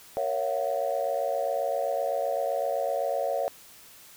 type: chord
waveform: sine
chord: F# dominant seventh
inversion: first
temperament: equal with one note detuned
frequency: 466.2 / 554.4 / 672.3 / 740 Hz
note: A#4 / C#5 / E5 / F#5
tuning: 0 / 0 / +34 / 0 cents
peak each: -34 / -28 / -30 / -32 dBFS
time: 0.17-3.48 s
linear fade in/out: 0 ms
effects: tanh soft clip ceiling -16 dBFS + white hiss -51 dBFS RMS until 4.16 s